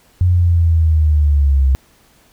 sine linear sweep, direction down, 90.8 to 65.41 Hz, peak -9 dBFS, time 0.21-1.75 s, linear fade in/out 0 ms, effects pink hiss -52 dBFS RMS until 2.32 s

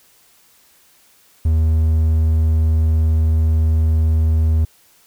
triangle tone, 79.5 Hz, D#2, 38 cents sharp, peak -10 dBFS, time 1.45-4.65 s, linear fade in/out 5 ms, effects white hiss -53 dBFS RMS until 5.06 s

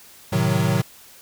square chord, A diminished seventh, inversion none, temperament equal, 110 / 130.81 / 155.56 / 185 Hz, A2 / C3 / Eb3 / Gb3, 0 / 0 / 0 / 0 cents, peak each -24 dBFS, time 0.32-0.82 s, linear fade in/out 10 ms, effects white hiss -47 dBFS RMS until 1.21 s

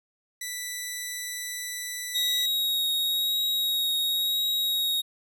10% pulse tone, 1975.5 Hz, B6, in tune, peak -23 dBFS, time 0.41-2.46 s, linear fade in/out 5 ms
45% pulse tone with vibrato, 3784 Hz, A#7, 25 cents sharp, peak -23 dBFS, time 2.14-5.02 s, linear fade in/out 20 ms, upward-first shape triangle, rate 0.96 Hz, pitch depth 14 cents each way
effects none

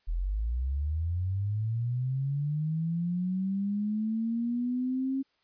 sine linear sweep, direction up, 39 to 270.9 Hz, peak -27 dBFS, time 0.07-5.23 s, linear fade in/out 20 ms, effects white hiss -72 dBFS RMS until 5.43 s + resampled to 11025 Hz

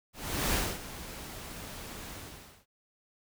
pink noise with ADSR envelope, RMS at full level -28 dBFS, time 0.13-2.66 s, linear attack 400 ms, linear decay 250 ms, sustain -15 dB, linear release 540 ms, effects none

